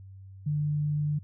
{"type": "tone", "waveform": "sine", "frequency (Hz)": 148.6, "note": "D3", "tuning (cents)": 21, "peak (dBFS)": -25, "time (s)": [0.46, 1.19], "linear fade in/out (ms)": 10, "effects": ["added 96 Hz sine -44 dBFS peak until 1.23 s"]}